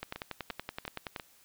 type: two click trains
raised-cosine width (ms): 0.3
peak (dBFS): -23 / -20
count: 4 / 13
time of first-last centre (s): 0.16-1.198 / 0.03-1.162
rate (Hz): 2.89 / 10.6
effects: white hiss -62 dBFS RMS until 1.44 s